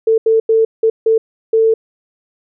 sine tone bursts at uneven times, 446.6 Hz, A4, 26 cents sharp, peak -8 dBFS, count 6, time 0.07-0.18 / 0.26-0.4 / 0.49-0.65 / 0.83-0.9 / 1.06-1.18 / 1.53-1.74 s, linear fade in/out 5 ms, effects none

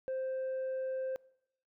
sine tone with tanh clipping, 523.3 Hz, C5, in tune, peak -34 dBFS, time 0.08-1.16 s, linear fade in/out 0 ms, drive 2 dB, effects noise-tail reverb RT60 0.8 s tail -24 dB re dry

